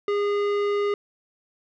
sine tone with tanh clipping, 408.7 Hz, G#4, 28 cents flat, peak -23 dBFS, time 0.08-0.94 s, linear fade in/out 2 ms, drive 15 dB, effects none

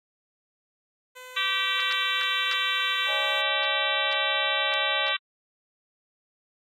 10% pulse tone with pitch glide, 507 to 503.2 Hz, B4 to B4, +45 to +32 cents, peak -33 dBFS, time 1.15-3.42 s, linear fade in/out 20 ms, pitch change -13 cents, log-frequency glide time 2.95-3.13 s
harmonic tone, 386.9 Hz, G4, 23 cents flat, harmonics 3 / 4 / 5 / 6 / 7 / 8 / 9 / 10, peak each -32 / -32 / -32 / -32 / -32 / -32 / -32 / -32 dBFS, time 1.36-5.17 s, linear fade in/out 10 ms
sine chord, C# suspended second, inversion none, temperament just, 554.4 / 623.7 / 831.5 Hz, C#5 / D#5 / G#5, 0 / +4 / +2 cents, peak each -35 dBFS, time 3.06-5.15 s, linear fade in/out 50 ms
effects AAC 48 kbps

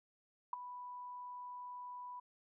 sine tone with ADSR envelope, 987.8 Hz, B5, in tune, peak -31 dBFS, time 0.53-2.2 s, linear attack 3 ms, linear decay 10 ms, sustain -14 dB, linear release 8 ms, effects none

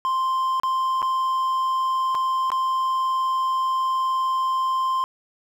triangle tone with dropouts, 1046.5 Hz, C6, in tune, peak -18 dBFS, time 0.05-5.04 s, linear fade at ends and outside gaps 0 ms, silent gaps 0.599-0.634 / 1.019-1.027 / 2.147-2.151 / 2.503-2.518 s, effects 9-bit

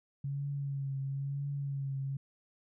sine tone with vibrato, 138.8 Hz, C#3, 3 cents sharp, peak -33 dBFS, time 0.24-2.17 s, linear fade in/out 5 ms, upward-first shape triangle, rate 1 Hz, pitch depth 42 cents each way, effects none

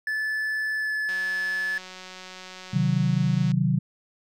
triangle tone with pitch glide, 1738 to 1726 Hz, A6 to A6, -22 to -34 cents, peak -23 dBFS, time 0.07-1.78 s, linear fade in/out 2 ms, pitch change -12 cents, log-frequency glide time 0.76-0.93 s
click train, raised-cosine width 0.2 ms, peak -24 dBFS, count 450, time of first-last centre 1.09-3.517 s, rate 185 Hz
sine chord, C diminished, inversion none, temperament equal, 130.81 / 155.56 / 185 Hz, C3 / Eb3 / Gb3, 0 / 0 / 0 cents, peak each -24 dBFS, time 2.73-3.79 s, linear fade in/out 10 ms
effects none

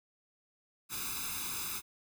white noise with comb filter, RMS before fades -38 dBFS, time 0.89-1.82 s, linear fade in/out 50 ms, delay 0.8 ms, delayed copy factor +1, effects none

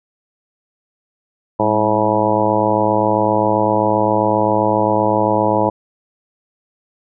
harmonic tone with a mistuned harmonic, 107.6 Hz, A2, 38 cents flat, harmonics 1 / 2 / 3 / 4 / 5 / 6 / 7 / 8 / 9, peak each -25 / -23 / -21 / -23 / -19 / -21 / -25 / -20 / -20 dBFS, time 1.59-5.7 s, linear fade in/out 10 ms, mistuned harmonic 2, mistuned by -78 cents, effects none

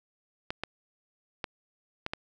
clicks, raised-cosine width 0.3 ms, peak -16 dBFS, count 5, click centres 0.505 / 0.636 / 1.442 / 2.064 / 2.135 s, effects none

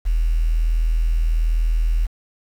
sine tone with quantisation, 40.6 Hz, E1, 26 cents flat, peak -15 dBFS, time 0.05-2.07 s, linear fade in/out 20 ms, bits 7, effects none

